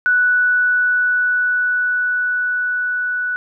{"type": "tone with level ramp", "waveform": "sine", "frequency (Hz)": 1480, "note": "F#6", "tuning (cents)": 0, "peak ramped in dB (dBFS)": [-11, -18], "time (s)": [0.06, 3.36], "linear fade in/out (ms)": 0, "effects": []}